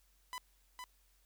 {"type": "tone with echo", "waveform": "sawtooth", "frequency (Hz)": 1000, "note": "B5", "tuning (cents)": 21, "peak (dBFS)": -37, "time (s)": [0.33, 0.38], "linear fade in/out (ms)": 0, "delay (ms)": 460, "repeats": 1, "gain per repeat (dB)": -4, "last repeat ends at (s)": 0.84, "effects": ["added 46 Hz sine -69 dBFS peak until 1.25 s", "white hiss -73 dBFS RMS until 1.25 s"]}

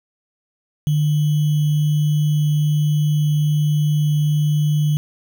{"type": "tone with sample-and-hold", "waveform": "sine", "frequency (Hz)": 149.8, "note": "D3", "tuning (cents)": 35, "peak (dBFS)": -14, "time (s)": [0.87, 4.97], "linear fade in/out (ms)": 0, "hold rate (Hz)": 3150, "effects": []}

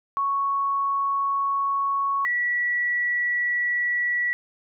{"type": "tone pair in turn", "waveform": "sine", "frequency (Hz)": [1108.7, 1943.2], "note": ["C#6", "B6"], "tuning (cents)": [0, -29], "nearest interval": "minor seventh", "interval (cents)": 971, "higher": "second", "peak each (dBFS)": -21, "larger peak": "neither", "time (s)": [[0.17, 2.25], [2.25, 4.33]], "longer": "neither", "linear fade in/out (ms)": 0, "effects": []}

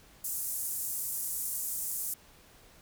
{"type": "band-pass noise", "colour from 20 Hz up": "white", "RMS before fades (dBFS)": -35, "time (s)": [0.24, 2.14], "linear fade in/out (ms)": 5, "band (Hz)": [7500, 16000], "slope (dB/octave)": 24, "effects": ["pink hiss -58 dBFS RMS until 2.81 s"]}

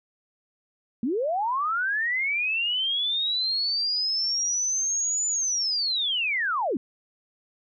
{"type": "linear two-way sweep", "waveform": "sine", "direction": "up then down", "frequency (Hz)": [212.3, 7040, 212.3], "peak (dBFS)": -23, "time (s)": [1.03, 6.77], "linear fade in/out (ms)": 2, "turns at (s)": 5.27, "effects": []}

